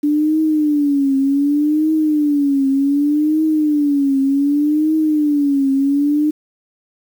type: tone with vibrato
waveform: sine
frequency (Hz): 291.8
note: D4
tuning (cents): -11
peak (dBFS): -12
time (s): 0.03-6.31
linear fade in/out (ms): 10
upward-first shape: triangle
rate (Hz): 0.66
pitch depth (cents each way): 140
effects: 7-bit